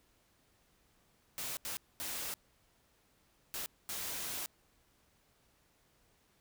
white noise bursts at uneven times, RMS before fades -40 dBFS, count 5, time 1.38-1.57 / 1.65-1.77 / 2-2.34 / 3.54-3.66 / 3.89-4.46 s, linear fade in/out 0 ms, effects pink hiss -71 dBFS RMS until 6.4 s

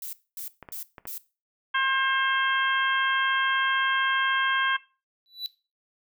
violet noise bursts, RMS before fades -36 dBFS, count 4, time 0.02-1.18 s, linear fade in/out 2 ms, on 110 ms, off 240 ms
clicks, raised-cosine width 0.5 ms, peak -26 dBFS, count 4, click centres 0.627 / 0.688 / 0.982 / 1.054 s
harmonic tone, 533 Hz, C5, 32 cents sharp, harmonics 2 / 3 / 4 / 5 / 6, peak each -26 / -25 / -33 / -35 / -30 dBFS, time 1.74-4.77 s, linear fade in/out 10 ms
triangle tone with exponential growth, 3959 Hz, B7, 3 cents sharp, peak -24 dBFS, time 5.26-5.46 s, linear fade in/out 0 ms, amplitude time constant 42 ms
effects noise-tail reverb RT60 0.3 s tail -17 dB re dry

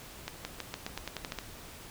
accelerating click train, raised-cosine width 0.2 ms, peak -18 dBFS, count 11, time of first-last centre 0.28-1.387 s, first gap 170 ms, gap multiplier 0.9, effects pink hiss -48 dBFS RMS until 1.9 s

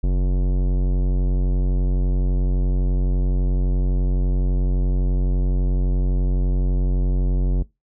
sine tone with tanh clipping, 45.91 Hz, F#1, 13 cents flat, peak -18 dBFS, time 0.03-7.63 s, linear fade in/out 10 ms, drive 17 dB, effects noise-tail reverb RT60 0.2 s tail -21 dB re dry

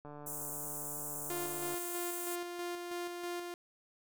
click train, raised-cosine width 1 ms, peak -35 dBFS, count 250, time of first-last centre 0.05-1.744 s, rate 147 Hz
pink high-pass noise, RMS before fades -42 dBFS, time 0.26-2.36 s, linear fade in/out 10 ms, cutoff 7000 Hz, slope 48 dB/octave
sawtooth tone with tremolo, 350 Hz, F4, 4 cents sharp, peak -33 dBFS, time 1.3-3.54 s, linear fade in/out 0 ms, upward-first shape square, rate 3.1 Hz, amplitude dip 35%
effects none

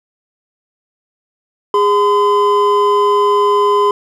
triangle tone pair together, 410 / 1019.5 Hz, G#4 / C6, -22 / -45 cents, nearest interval octave + major third, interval 1577 cents, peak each -10 dBFS, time 1.74-3.91 s, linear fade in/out 2 ms, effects none

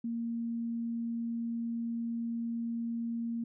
sine tone, 232.2 Hz, A#3, 7 cents flat, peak -32 dBFS, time 0.04-3.44 s, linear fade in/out 5 ms, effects none

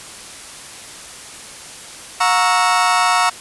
35% pulse chord, F# dominant seventh, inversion none, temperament equal with one note detuned, 721 / 932.3 / 1108.7 / 1318.5 Hz, F#5 / A#5 / C#6 / E6, -45 / 0 / 0 / 0 cents, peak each -17 dBFS, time 2.2-3.3 s, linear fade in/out 10 ms, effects white hiss -35 dBFS RMS until 3.4 s + resampled to 24000 Hz

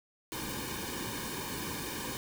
pink noise with comb filter, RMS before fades -38 dBFS, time 0.32-2.17 s, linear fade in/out 0 ms, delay 1.5 ms, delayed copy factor -0.8, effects none

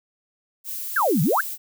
violet noise, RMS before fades -31 dBFS, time 0.64-1.58 s, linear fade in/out 50 ms
sine exponential two-way sweep, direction down then up, 1758 to 137.1 to 1758 Hz, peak -17 dBFS, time 0.96-1.41 s, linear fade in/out 5 ms, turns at 1.22 s
effects none

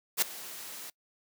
white noise with ADSR envelope, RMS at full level -23 dBFS, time 0.17-0.9 s, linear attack 50 ms, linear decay 6 ms, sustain -20 dB, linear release 4 ms, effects noise-tail reverb RT60 0.1 s tail -24 dB re dry + high-pass 200 Hz 12 dB/octave

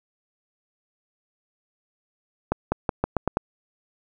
accelerating click train, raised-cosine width 1 ms, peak -7 dBFS, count 7, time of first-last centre 2.52-3.371 s, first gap 200 ms, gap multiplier 0.86, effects none

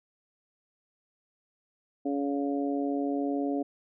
harmonic tone, 141 Hz, C#3, 30 cents sharp, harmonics 2 / 3 / 4 / 5, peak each -28 / -35 / -37 / -37 dBFS, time 2.05-3.63 s, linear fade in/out 10 ms, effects none

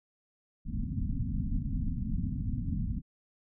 pink low-pass noise, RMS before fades -32 dBFS, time 0.65-3.02 s, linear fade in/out 50 ms, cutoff 270 Hz, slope 96 dB/octave, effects none

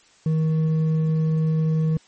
sine tone with hard clipping, 158.3 Hz, D#3, 30 cents sharp, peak -19 dBFS, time 0.26-1.97 s, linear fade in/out 2 ms, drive 4 dB, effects white hiss -55 dBFS RMS until 2.07 s + MP3 32 kbps

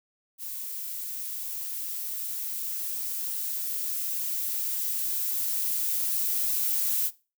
violet noise with level ramp, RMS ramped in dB -36 to -26 dBFS, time 0.38-7.11 s, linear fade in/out 50 ms, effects noise-tail reverb RT60 0.3 s tail -19 dB re dry

